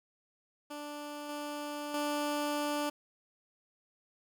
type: tone with level steps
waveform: 15% pulse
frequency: 293.7 Hz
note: D4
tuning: in tune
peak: -34 / -31 / -25 dBFS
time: 0.7-2.9 s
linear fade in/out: 10 ms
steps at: 1.29 / 1.94 s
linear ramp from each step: 2 ms
effects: none